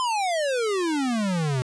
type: exponential sweep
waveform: square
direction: down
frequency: 1046.5 to 123.47 Hz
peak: -23 dBFS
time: 0-1.62 s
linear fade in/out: 0 ms
effects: resampled to 22050 Hz + 10-bit